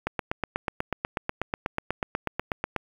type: click train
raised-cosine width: 0.5 ms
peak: -11 dBFS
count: 23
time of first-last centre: 0.07-2.763 s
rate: 8.17 Hz
effects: 7-bit